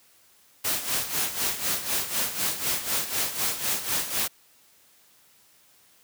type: noise with tremolo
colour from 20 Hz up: white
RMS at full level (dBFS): -25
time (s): 0.64-4.28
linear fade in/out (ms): 10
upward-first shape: sine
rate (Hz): 4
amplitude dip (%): 70
effects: white hiss -59 dBFS RMS until 6.03 s + high-pass 60 Hz 12 dB/octave